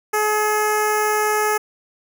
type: tone with notch filter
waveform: 10% pulse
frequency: 424.7 Hz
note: G#4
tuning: 39 cents sharp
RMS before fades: -19 dBFS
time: 0.13-1.58 s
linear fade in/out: 10 ms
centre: 3500 Hz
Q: 0.65
effects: none